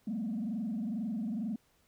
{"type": "tone with frequency modulation", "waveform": "sine", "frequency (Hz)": 219.5, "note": "A3", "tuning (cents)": -4, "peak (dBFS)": -31, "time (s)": [0.07, 1.56], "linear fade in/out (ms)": 5, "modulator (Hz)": 22.2, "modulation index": 1.2, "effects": ["tanh soft clip ceiling -29 dBFS", "pink hiss -70 dBFS RMS until 1.87 s"]}